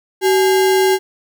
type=tone with sample-and-hold; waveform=sine; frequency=379.4 Hz; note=F#4; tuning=43 cents sharp; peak=-10 dBFS; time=0.21-0.99 s; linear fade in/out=50 ms; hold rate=1225 Hz; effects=none

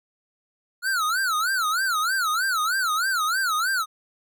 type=tone with vibrato; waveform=square; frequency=1396.9 Hz; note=F6; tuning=in tune; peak=-22 dBFS; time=0.82-3.86 s; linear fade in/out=50 ms; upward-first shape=sine; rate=3.2 Hz; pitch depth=220 cents each way; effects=none

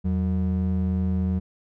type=ring-modulated tone; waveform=triangle; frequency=135.1 Hz; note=C#3; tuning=44 cents flat; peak=-16 dBFS; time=0.04-1.4 s; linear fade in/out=20 ms; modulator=51.4 Hz; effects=none

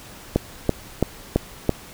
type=click train; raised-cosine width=2 ms; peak=-3 dBFS; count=5; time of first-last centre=0.36-1.693 s; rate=3 Hz; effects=pink hiss -42 dBFS RMS until 1.93 s

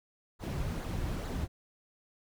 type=noise with flanger; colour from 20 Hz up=brown; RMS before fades=-35 dBFS; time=0.39-1.48 s; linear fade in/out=50 ms; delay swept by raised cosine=0.35 to 4.75 ms; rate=2.3 Hz; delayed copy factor=-0.5; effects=none

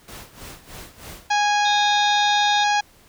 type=noise with tremolo; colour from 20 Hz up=pink; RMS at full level=-37 dBFS; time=0.08-1.27 s; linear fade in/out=2 ms; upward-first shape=sine; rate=3.2 Hz; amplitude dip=85%
type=harmonic tone; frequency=827 Hz; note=G#5; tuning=8 cents flat; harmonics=1 / 2 / 3 / 4 / 5 / 6 / 7 / 8; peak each=-18 / -24 / -28 / -30 / -32 / -34 / -35 / -36 dBFS; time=1.3-2.81 s; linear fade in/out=10 ms
type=tone; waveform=sine; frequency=3689 Hz; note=A#7; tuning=19 cents flat; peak=-23 dBFS; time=1.65-2.64 s; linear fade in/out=5 ms
effects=pink hiss -53 dBFS RMS until 3.08 s

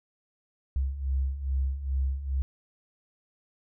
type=beating tone pair; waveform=sine; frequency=65.41 / 67.81 Hz; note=C2 / C#2; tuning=0 / -38 cents; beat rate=2.4 Hz; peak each=-32 / -27 dBFS; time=0.76-2.42 s; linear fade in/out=0 ms; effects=none

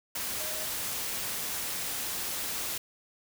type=tone in noise; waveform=sine; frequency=622.3 Hz; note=D#5; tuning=in tune; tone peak=-43 dBFS; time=0.4-0.65 s; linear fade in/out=5 ms; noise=white; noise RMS=-34 dBFS; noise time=0.15-2.78 s; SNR=-12 dB; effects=none

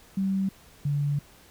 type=tone pair in turn; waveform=sine; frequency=193.1 / 143.99 Hz; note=G3 / D3; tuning=-26 / -34 cents; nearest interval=perfect fourth; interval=508 cents; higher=first; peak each=-23 dBFS; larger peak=neither; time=0.17-0.49 / 0.85-1.19 s; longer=second; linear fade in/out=5 ms; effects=pink hiss -54 dBFS RMS until 1.5 s

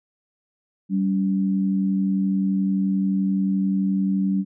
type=tone pair together; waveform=sine; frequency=193.3 / 284.8 Hz; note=G3 / C#4; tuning=-24 / +47 cents; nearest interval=perfect fifth; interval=671 cents; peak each=-19 / -27 dBFS; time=0.89-4.45 s; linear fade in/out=50 ms; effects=none

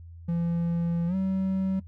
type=tone with pitch glide; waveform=triangle; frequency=169.7 to 190.48 Hz; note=F3 to G3; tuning=-49 to -49 cents; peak=-22 dBFS; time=0.28-1.8 s; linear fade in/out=10 ms; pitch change=+200 cents; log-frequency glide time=1.07-1.15 s; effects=noise-tail reverb RT60 0.1 s tail -19 dB re dry + added 84 Hz sine -42 dBFS peak until 1.87 s

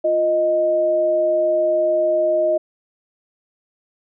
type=tone pair together; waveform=sine; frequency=349.2 / 622.2 Hz; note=F4 / D#5; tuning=0 / 0 cents; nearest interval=minor seventh; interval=1000 cents; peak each=-24 / -15 dBFS; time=0.04-2.58 s; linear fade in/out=10 ms; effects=none

